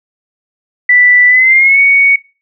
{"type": "tone with pitch glide", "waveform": "sine", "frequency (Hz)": [1975.5, 2230], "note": ["B6", "C#7"], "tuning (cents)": [0, 10], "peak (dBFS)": -4, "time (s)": [0.89, 2.16], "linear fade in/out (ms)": 5, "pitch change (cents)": 210, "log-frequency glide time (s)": [1.28, 1.8], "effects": ["noise-tail reverb RT60 0.3 s tail -21 dB re dry"]}